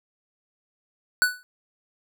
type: tone with exponential decay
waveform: square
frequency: 1486 Hz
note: F#6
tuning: 7 cents sharp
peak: -14 dBFS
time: 1.22-1.43 s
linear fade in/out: 0 ms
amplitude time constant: 44 ms
effects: none